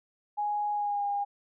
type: tone with pitch glide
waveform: sine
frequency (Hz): 830.6 to 810.2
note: G#5 to G#5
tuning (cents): 0 to -43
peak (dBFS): -27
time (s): 0.37-1.25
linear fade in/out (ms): 20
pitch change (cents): -43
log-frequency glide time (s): 0.73-1.05
effects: none